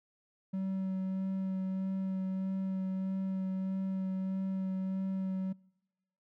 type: tone with vibrato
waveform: triangle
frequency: 190 Hz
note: F#3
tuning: 46 cents sharp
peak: -30 dBFS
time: 0.53-5.53 s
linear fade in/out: 10 ms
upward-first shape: sine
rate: 1.6 Hz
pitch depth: 12 cents each way
effects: noise-tail reverb RT60 1.0 s tail -26 dB re dry